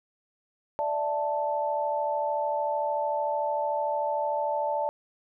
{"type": "chord", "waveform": "sine", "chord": "D suspended second", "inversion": "none", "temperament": "just", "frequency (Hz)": [587.3, 660.7, 881], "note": ["D5", "E5", "A5"], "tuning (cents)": [0, 4, 2], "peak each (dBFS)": [-29, -34, -28], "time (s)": [0.79, 4.89], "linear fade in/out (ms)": 0, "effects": []}